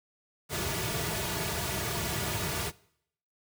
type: noise with comb filter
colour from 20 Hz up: pink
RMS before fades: -32 dBFS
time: 0.49-2.72 s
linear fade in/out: 50 ms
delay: 3.8 ms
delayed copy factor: -0.7
effects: noise-tail reverb RT60 0.7 s tail -22 dB re dry + high-pass 60 Hz 12 dB/octave